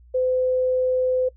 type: tone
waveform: sine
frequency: 510 Hz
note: C5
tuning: 44 cents flat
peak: -18 dBFS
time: 0.14-1.29 s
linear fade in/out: 10 ms
effects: noise-tail reverb RT60 0.1 s tail -22 dB re dry + added 60 Hz sine -47 dBFS peak until 1.36 s